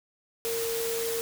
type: tone in noise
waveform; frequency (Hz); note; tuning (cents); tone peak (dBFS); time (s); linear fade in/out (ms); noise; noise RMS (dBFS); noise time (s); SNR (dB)
sine; 459.7; A#4; -24; -29; 0.45-1.21; 0; white; -34; 0.45-1.21; +2
effects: none